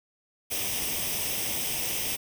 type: noise with comb filter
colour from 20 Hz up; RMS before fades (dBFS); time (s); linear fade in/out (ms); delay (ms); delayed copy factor
white; -30; 0.5-2.17; 20; 0.35; +0.65
effects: none